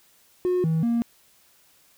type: tone with pitch steps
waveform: triangle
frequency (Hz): 361.8 / 161.1 / 234.3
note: F#4 / E3 / A#3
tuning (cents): -39 / -39 / +9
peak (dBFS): -17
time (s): 0.45-1.02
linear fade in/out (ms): 0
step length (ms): 190
effects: tanh soft clip ceiling -15 dBFS + white hiss -59 dBFS RMS until 1.97 s